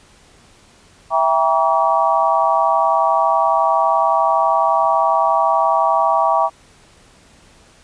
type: chord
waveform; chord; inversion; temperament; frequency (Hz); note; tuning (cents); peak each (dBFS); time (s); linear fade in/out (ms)
sine; E diminished seventh; none; just; 659.3 / 791.1 / 949.3 / 1139.2; E5 / G5 / Bb5 / Db6; 0 / +16 / +31 / +47; -18; 1.1-6.5; 50
effects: pink hiss -49 dBFS RMS until 7.83 s + resampled to 22050 Hz